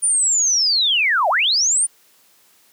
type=linear two-way sweep; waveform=sine; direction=down then up; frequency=9470 to 587 to 9470 Hz; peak=-14 dBFS; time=0.02-1.87 s; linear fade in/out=20 ms; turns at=1.29 s; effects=white hiss -55 dBFS RMS until 2.72 s + high-pass 150 Hz 12 dB/octave